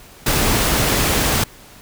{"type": "noise", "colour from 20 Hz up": "pink", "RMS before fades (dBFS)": -17, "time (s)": [0.26, 1.44], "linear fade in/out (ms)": 5, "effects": ["pink hiss -43 dBFS RMS until 1.81 s"]}